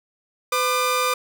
sawtooth tone pair together, 504.2 / 1200 Hz, B4 / D6, +36 / +37 cents, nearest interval octave + minor third, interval 1501 cents, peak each -20 / -17 dBFS, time 0.52-1.14 s, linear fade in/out 5 ms, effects none

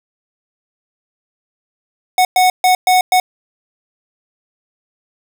square tone bursts at uneven times, 737 Hz, F#5, 7 cents flat, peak -9 dBFS, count 5, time 2.18-2.25 / 2.36-2.5 / 2.64-2.75 / 2.87-3.01 / 3.12-3.2 s, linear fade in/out 2 ms, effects none

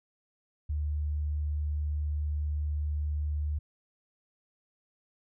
sine tone, 74.6 Hz, D2, 28 cents sharp, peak -28 dBFS, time 0.69-3.59 s, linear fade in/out 10 ms, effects none

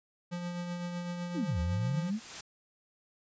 square tone with tremolo, 175.3 Hz, F3, 7 cents sharp, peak -34 dBFS, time 0.31-2.11 s, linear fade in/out 20 ms, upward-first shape triangle, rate 7.9 Hz, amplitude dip 40%
sine exponential two-way sweep, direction down then up, 380 to 75.5 to 232.2 Hz, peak -29 dBFS, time 1.34-2.2 s, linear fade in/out 50 ms, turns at 1.6 s
white noise with exponential growth, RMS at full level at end -40 dBFS, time 1.39-2.41 s, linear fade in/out 5 ms, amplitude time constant 220 ms
effects resampled to 16000 Hz

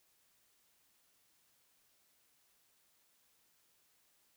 silence, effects white hiss -73 dBFS RMS until 4.36 s

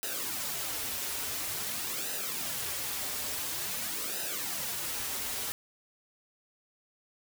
white noise with flanger, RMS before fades -35 dBFS, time 0.03-5.52 s, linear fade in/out 0 ms, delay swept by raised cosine 0.89 to 6.09 ms, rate 0.48 Hz, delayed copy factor -0.7, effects none

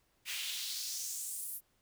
pink noise with high-pass filter sweep, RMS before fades -40 dBFS, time 0.25-1.61 s, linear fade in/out 50 ms, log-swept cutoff 2400 to 12000 Hz, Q 2.3, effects pink hiss -74 dBFS RMS until 1.81 s

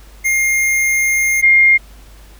square / sine tone pair in turn, 2123 / 2123 Hz, C7 / C7, +25 / +25 cents, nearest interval unison, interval 0 cents, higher neither, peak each -13 / -6 dBFS, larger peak second, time 0.24-1.42 / 1.42-1.78 s, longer first, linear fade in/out 20 ms, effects added 50 Hz sine -38 dBFS peak until 2.39 s + pink hiss -46 dBFS RMS until 2.39 s

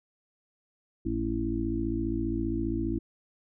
harmonic tone with a mistuned harmonic, 55 Hz, A1, in tune, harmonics 1 / 2 / 4 / 5 / 6, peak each -34 / -36 / -36 / -33 / -31 dBFS, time 1.05-2.99 s, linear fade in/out 10 ms, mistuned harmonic 1, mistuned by -120 cents, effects none

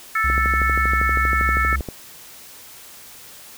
harmonic tone, 440 Hz, A4, in tune, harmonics 3 / 4 / 5, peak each -20 / -22 / -24 dBFS, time 0.15-1.76 s, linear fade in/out 5 ms
triangle tone with vibrato, 66.5 Hz, C2, 29 cents sharp, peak -19 dBFS, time 0.24-1.81 s, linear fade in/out 5 ms, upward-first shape sine, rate 9.3 Hz, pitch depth 48 cents each way
click train, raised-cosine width 2 ms, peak -15 dBFS, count 21, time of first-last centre 0.3-1.887 s, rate 12.6 Hz
effects white hiss -42 dBFS RMS until 3.57 s

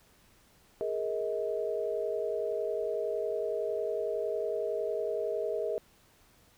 sine chord, Ab suspended second, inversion none, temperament equal with one note detuned, 415.3 / 466.2 / 635.3 Hz, Ab4 / Bb4 / Eb5, 0 / 0 / +36 cents, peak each -34 / -34 / -34 dBFS, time 0.81-5.78 s, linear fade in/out 0 ms, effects pink hiss -63 dBFS RMS until 6.57 s

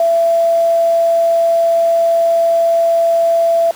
sine tone with quantisation, 670 Hz, E5, 28 cents sharp, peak -9 dBFS, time 0-3.71 s, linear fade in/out 2 ms, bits 6, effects pink hiss -36 dBFS RMS until 3.75 s + high-pass 300 Hz 12 dB/octave

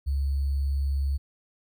sine tone with sample-and-hold, 69.3 Hz, C#2, in tune, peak -23 dBFS, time 0.06-1.18 s, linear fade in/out 20 ms, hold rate 4410 Hz, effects none

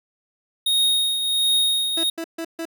square tone with tremolo, 3729 Hz, A#7, in tune, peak -16 dBFS, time 0.66-2.1 s, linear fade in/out 5 ms, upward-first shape triangle, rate 1.4 Hz, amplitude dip 55%
30% pulse tone bursts, 329.6 Hz, E4, in tune, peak -24 dBFS, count 4, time 1.97-2.654 s, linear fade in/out 5 ms, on 66 ms, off 140 ms
effects none

